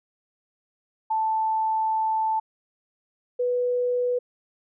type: tone pair in turn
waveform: sine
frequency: 880 / 492.6 Hz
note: A5 / B4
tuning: 0 / -5 cents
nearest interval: minor seventh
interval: 1005 cents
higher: first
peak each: -21 dBFS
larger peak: neither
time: 1.1-2.4 / 3.39-4.19 s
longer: first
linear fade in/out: 10 ms
effects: none